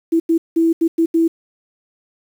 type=tone bursts at uneven times; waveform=sine; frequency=329.6 Hz; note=E4; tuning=in tune; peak=-11 dBFS; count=6; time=0.12-0.2 / 0.29-0.38 / 0.56-0.73 / 0.81-0.88 / 0.98-1.06 / 1.14-1.28 s; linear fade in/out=10 ms; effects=7-bit

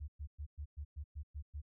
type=tone bursts; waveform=sine; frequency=73.42 Hz; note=D2; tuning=in tune; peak=-40 dBFS; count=9; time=0-1.618 s; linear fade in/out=20 ms; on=82 ms; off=110 ms; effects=none

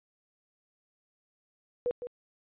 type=tone with echo; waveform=sine; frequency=488.3 Hz; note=B4; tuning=20 cents flat; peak=-26 dBFS; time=1.86-1.91 s; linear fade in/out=0 ms; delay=160 ms; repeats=1; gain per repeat=-9 dB; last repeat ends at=2.07 s; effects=resampled to 8000 Hz

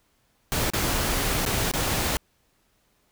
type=noise with dropouts; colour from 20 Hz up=pink; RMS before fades=-25 dBFS; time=0.52-2.17 s; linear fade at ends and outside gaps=0 ms; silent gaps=0.701-0.735 / 1.452-1.462 / 1.714-1.737 s; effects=pink hiss -67 dBFS RMS until 3.11 s

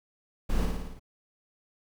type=noise with echo; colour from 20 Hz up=brown; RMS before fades=-26 dBFS; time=0.49-0.66 s; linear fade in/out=10 ms; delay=56 ms; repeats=6; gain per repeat=-3 dB; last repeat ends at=0.996 s; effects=none

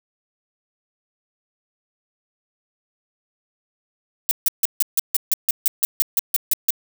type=noise bursts; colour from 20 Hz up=violet; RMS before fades=-17 dBFS; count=15; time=4.29-6.705 s; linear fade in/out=0 ms; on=21 ms; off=150 ms; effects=none

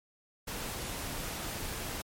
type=noise; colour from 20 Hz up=pink; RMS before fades=-38 dBFS; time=0.47-2.02 s; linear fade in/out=10 ms; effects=MP3 64 kbps

